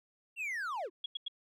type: linear sweep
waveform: triangle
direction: down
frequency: 2786 to 305.3 Hz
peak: -33 dBFS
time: 0.36-0.9 s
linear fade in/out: 50 ms
type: tone bursts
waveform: sine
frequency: 3322 Hz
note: G#7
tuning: in tune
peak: -34 dBFS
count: 3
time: 1.04-1.282 s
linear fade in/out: 5 ms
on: 20 ms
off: 91 ms
effects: none